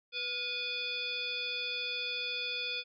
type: harmonic tone with a mistuned harmonic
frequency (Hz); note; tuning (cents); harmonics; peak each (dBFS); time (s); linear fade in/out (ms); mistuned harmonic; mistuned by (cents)
494.3; B4; +1; 1 / 3 / 5 / 7 / 9 / 10; -47 / -47 / -37 / -38 / -43 / -44; 0.12-2.84; 50; 3; -67
effects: none